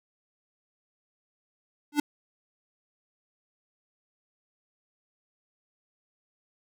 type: tone with exponential growth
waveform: square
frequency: 293.7 Hz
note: D4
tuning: in tune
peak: -18 dBFS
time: 1.92-2 s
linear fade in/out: 5 ms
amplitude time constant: 16 ms
effects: none